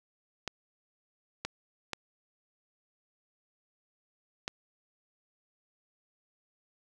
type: clicks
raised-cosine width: 0.2 ms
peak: -16 dBFS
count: 4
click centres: 0.477 / 1.45 / 1.933 / 4.479 s
effects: none